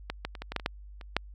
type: clicks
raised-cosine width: 0.3 ms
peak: -16 / -16 / -25 / -21 / -19 / -12 / -25 / -11 / -29 / -8 dBFS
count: 10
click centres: 0.1 / 0.25 / 0.352 / 0.42 / 0.52 / 0.563 / 0.598 / 0.661 / 1.012 / 1.166 s
effects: added 50 Hz sine -44 dBFS peak until 1.34 s